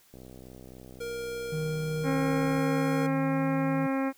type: click train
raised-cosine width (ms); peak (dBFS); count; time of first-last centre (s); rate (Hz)
2; -34; 157; 0.14-2.589; 63.7
type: tone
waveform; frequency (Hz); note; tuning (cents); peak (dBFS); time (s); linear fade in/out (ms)
square; 469.5; A#4; +12; -34; 1-3.07; 10
type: tone with pitch glide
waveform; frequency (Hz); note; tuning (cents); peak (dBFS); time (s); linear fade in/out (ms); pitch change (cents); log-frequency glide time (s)
triangle; 155.56 to 158.19; D#3 to D#3; 0 to +29; -28; 1.52-3.87; 10; +29; 3.2-3.41
type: harmonic tone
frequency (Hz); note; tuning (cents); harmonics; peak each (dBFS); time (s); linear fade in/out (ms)
268.9; C4; +47; 1 / 2 / 3 / 4 / 5 / 6 / 7 / 8 / 9; -27 / -33 / -37 / -39 / -41 / -43 / -44 / -45 / -46; 2.03-4.13; 50
effects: white hiss -61 dBFS RMS until 4.17 s